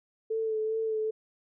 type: tone with vibrato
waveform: sine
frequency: 440 Hz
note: A4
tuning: in tune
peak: -27 dBFS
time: 0.3-1.11 s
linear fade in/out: 10 ms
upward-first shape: sine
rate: 2.5 Hz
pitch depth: 25 cents each way
effects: none